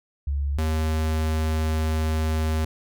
sine / square tone pair in turn, 70.4 / 78.73 Hz, C#2 / D#2, +27 / +21 cents, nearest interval major second, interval 194 cents, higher second, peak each -22 dBFS, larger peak neither, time 0.27-0.58 / 0.58-2.65 s, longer second, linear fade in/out 5 ms, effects none

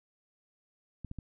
clicks, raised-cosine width 5 ms, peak -28 dBFS, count 3, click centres 1.047 / 1.114 / 1.187 s, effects none

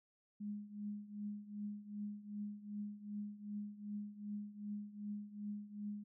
sine tone with tremolo, 207 Hz, G#3, 5 cents flat, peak -39 dBFS, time 0.4-6.04 s, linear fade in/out 10 ms, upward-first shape triangle, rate 2.6 Hz, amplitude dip 85%, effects none

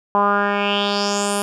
10% pulse tone with low-pass filter sweep, 202.8 Hz, G#3, 41 cents flat, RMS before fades -19 dBFS, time 0.15-1.42 s, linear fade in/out 0 ms, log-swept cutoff 970 to 11000 Hz, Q 4.5, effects none

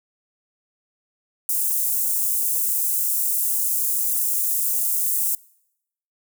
white high-pass noise, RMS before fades -22 dBFS, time 1.49-5.35 s, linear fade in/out 2 ms, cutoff 8100 Hz, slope 24 dB/octave, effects noise-tail reverb RT60 0.8 s tail -24 dB re dry

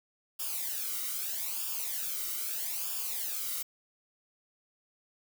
blue noise with flanger, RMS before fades -35 dBFS, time 0.39-3.63 s, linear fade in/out 10 ms, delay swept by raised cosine 0.49 to 1.19 ms, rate 0.79 Hz, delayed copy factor -0.75, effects none

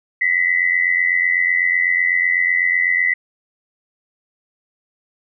sine tone pair together, 1940 / 2028 Hz, B6 / B6, -31 / +45 cents, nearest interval minor second, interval 76 cents, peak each -18 / -16 dBFS, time 0.21-3.14 s, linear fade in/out 5 ms, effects none

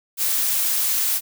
blue noise, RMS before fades -21 dBFS, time 0.17-1.21 s, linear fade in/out 50 ms, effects none

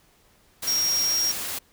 sine tone in noise, 5600 Hz, F8, 4 cents sharp, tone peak -21 dBFS, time 0.67-1.32 s, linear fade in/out 10 ms, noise white, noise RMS -31 dBFS, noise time 0.62-1.59 s, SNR +7 dB, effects pink hiss -60 dBFS RMS until 1.72 s

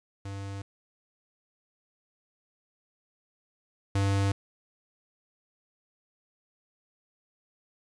square tone pair in turn, 98.8 / 98.8 Hz, G2 / G2, +14 / +14 cents, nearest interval unison, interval 0 cents, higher neither, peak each -36 / -24 dBFS, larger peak second, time 0.25-0.62 / 3.95-4.32 s, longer neither, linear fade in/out 5 ms, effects resampled to 22050 Hz + 10-bit

